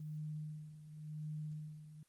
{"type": "tone with tremolo", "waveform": "sine", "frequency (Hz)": 152.9, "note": "D#3", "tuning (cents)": -30, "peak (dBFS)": -40, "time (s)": [0, 2.03], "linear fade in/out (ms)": 2, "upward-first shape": "sine", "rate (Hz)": 0.92, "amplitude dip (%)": 75, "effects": ["white hiss -75 dBFS RMS until 2.08 s", "Opus 24 kbps"]}